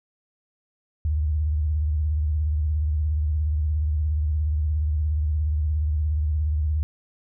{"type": "tone with vibrato", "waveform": "sine", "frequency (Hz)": 76, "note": "D#2", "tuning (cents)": -40, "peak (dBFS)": -20, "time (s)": [1.05, 6.83], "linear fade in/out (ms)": 0, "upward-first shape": "triangle", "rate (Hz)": 17, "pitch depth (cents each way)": 130, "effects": []}